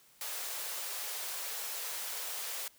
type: high-pass noise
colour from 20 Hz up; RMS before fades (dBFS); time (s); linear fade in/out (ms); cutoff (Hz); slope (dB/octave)
white; -39; 0.21-2.68; 2; 410; 48
effects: white hiss -63 dBFS RMS until 2.78 s